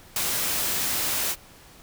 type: noise with ADSR envelope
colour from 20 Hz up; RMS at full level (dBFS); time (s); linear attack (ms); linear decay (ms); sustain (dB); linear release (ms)
white; -24; 0.16-1.36; 3; 15; -2; 51
effects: pink hiss -50 dBFS RMS until 1.82 s